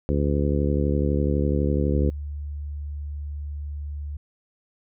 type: harmonic tone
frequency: 72 Hz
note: D2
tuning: 34 cents flat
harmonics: 1 / 2 / 3 / 4 / 5 / 6 / 7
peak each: -23 / -26 / -28 / -29 / -30 / -31 / -31 dBFS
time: 0.09-2.1 s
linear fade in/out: 0 ms
type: tone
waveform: sine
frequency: 73 Hz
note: D2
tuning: 10 cents flat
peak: -29 dBFS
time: 1.94-4.17 s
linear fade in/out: 5 ms
effects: none